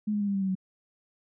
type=tone with pitch steps; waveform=sine; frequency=211.3 / 207.2 / 203.2 / 199.21 / 195.34 / 191.54 / 187.81 Hz; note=G#3 / G#3 / G#3 / G3 / G3 / G3 / F#3; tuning=+30 / -4 / -38 / +28 / -6 / -40 / +26 cents; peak=-25 dBFS; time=0.07-0.553 s; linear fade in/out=10 ms; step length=69 ms; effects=none